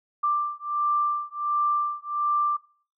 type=beating tone pair; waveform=sine; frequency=1180 / 1181.4 Hz; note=D6 / D6; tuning=+8 / +10 cents; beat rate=1.4 Hz; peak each=-26 dBFS; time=0.23-2.57 s; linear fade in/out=10 ms; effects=noise-tail reverb RT60 0.5 s tail -22 dB re dry